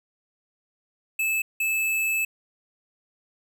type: tone bursts at uneven times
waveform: square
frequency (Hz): 2614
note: E7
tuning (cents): -15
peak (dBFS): -23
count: 2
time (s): 1.19-1.42 / 1.6-2.25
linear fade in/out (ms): 5
effects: none